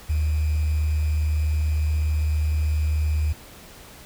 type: tone with sample-and-hold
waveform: sine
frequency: 76.5 Hz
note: D#2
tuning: 29 cents flat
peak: -19 dBFS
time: 0.09-3.33 s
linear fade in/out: 10 ms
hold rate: 2450 Hz
effects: pink hiss -45 dBFS RMS until 4.05 s